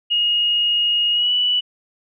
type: tone with pitch glide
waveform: sine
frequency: 2869 to 2958 Hz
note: F7 to F#7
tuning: +46 to -1 cents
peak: -15 dBFS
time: 0.1-1.61 s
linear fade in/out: 20 ms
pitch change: +53 cents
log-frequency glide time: 1.12-1.32 s
effects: none